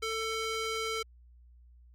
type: tone with band-pass filter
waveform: square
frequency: 445.3 Hz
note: A4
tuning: 21 cents sharp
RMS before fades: -34 dBFS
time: 0.02-1.03 s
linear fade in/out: 10 ms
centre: 3000 Hz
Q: 0.53
effects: added 60 Hz sine -54 dBFS peak until 1.94 s